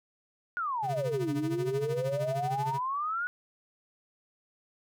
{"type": "exponential two-way sweep", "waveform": "sine", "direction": "down then up", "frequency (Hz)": [1480, 284.6, 1480], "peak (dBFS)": -29, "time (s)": [0.57, 3.27], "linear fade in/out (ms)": 0, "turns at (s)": 1.33}
{"type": "tone with tremolo", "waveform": "square", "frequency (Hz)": 136.8, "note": "C#3", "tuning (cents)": -23, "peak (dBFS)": -31, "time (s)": [0.82, 2.8], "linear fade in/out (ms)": 50, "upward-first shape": "sine", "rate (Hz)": 13, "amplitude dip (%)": 80}
{"effects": []}